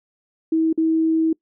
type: tone with dropouts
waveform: sine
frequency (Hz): 322.1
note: E4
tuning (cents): -40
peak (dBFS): -15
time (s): 0.52-1.33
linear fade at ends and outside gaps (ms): 5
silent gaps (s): 0.729-0.776
effects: noise-tail reverb RT60 0.1 s tail -24 dB re dry

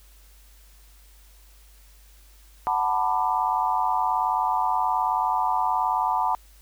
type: chord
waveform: sine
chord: B minor seventh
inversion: second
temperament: just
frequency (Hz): 740.8 / 889 / 987.8 / 1185.3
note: F#5 / A5 / B5 / D6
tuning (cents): +2 / +18 / 0 / +16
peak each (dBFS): -27 / -25 / -25 / -30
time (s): 2.67-6.35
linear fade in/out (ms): 0
effects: added 50 Hz sine -50 dBFS peak until 6.61 s + white hiss -57 dBFS RMS until 6.61 s

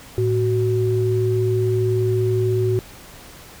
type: tone pair together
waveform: sine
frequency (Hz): 110.77 / 372.6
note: A2 / F#4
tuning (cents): +12 / +12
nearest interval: octave + major sixth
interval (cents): 2100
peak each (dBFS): -19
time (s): 0.18-2.79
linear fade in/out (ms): 0
effects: pink hiss -42 dBFS RMS until 3.6 s

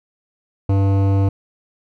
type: tone with hard clipping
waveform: sine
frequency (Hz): 98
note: G2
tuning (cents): 0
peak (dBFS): -15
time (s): 0.69-1.29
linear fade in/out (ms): 5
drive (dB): 15
effects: none

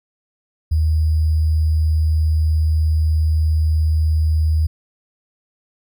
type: tone with sample-and-hold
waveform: sine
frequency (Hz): 78.4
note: D#2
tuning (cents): +14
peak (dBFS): -13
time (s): 0.71-4.67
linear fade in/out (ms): 10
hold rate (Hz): 4900
effects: none

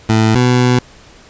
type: tone pair in turn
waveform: 20% pulse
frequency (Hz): 110.5 / 124.35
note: A2 / B2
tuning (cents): +8 / +12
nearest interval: major second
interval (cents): 204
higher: second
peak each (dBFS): -4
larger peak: neither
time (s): 0.09-0.35 / 0.35-0.79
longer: second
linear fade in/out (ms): 5
effects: pink hiss -42 dBFS RMS until 1.29 s + resampled to 16000 Hz

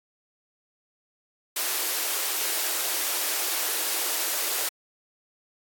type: high-pass noise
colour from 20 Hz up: white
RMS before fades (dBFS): -27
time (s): 1.56-4.69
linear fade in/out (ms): 5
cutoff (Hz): 300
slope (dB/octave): 96
effects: AAC 64 kbps

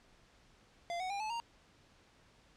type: tone with pitch steps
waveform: square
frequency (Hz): 690 / 743.8 / 801.8 / 864.3 / 931.7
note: F5 / F#5 / G5 / A5 / A#5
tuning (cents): -21 / +9 / +39 / -31 / -1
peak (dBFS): -37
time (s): 0.9-1.4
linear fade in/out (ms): 0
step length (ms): 100
effects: pink hiss -65 dBFS RMS until 2.56 s + low-pass 6000 Hz 12 dB/octave

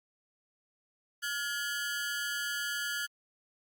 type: ring-modulated tone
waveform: sawtooth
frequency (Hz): 1555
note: G6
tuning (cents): -14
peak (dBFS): -26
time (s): 1.22-3.07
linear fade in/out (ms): 20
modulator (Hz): 136
effects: Opus 48 kbps

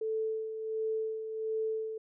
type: tone with tremolo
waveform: sine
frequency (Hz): 440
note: A4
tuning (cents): 0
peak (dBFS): -29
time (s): 0.01-1.98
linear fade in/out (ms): 5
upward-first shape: sine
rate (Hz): 1.4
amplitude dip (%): 55
effects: none

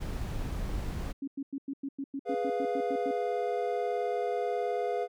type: noise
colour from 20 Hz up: brown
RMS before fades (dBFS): -34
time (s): 0-1.13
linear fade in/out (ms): 20
type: tone bursts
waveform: sine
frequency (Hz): 275.7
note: C#4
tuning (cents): -9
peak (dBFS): -32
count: 13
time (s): 1.22-3.112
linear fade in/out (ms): 5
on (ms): 56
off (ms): 97
type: chord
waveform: triangle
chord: F diminished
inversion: first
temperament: equal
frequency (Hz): 415.3 / 493.9 / 698.5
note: Ab4 / Cb5 / F5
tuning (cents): 0 / 0 / 0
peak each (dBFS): -31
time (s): 2.25-5.08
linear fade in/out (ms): 50
effects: none

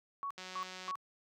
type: tone bursts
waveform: sine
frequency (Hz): 1117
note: C#6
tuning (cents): +13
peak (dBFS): -36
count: 3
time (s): 0.23-0.955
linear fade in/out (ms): 0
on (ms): 75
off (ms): 250
type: click train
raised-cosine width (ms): 0.2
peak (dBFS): -29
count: 99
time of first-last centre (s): 0.38-0.91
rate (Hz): 185
effects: high-pass 100 Hz 12 dB/octave

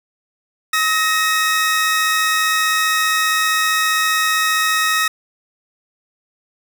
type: tone pair together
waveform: sawtooth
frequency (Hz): 1278.4 / 1870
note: D#6 / A#6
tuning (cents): +47 / +5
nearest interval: perfect fifth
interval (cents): 658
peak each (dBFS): -14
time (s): 0.73-5.08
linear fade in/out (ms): 5
effects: none

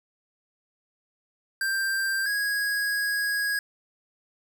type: tone pair in turn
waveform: square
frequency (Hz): 1579 / 1653.2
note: G6 / G#6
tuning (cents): +12 / -8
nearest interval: minor second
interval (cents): 80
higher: second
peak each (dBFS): -25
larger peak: neither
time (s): 1.61-2.26 / 2.26-3.59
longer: second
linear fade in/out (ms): 2
effects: none

